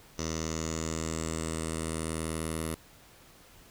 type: tone with low-pass filter sweep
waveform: 10% pulse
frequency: 80.5 Hz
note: E2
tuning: 41 cents flat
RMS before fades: -34 dBFS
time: 0.18-2.75 s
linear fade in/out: 10 ms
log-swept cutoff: 6000 to 11000 Hz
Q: 7.8
effects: pink hiss -56 dBFS RMS until 3.7 s